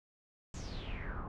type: noise with low-pass filter sweep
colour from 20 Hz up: brown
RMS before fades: -41 dBFS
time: 0.54-1.28 s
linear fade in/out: 2 ms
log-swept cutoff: 7200 to 1000 Hz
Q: 6
effects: none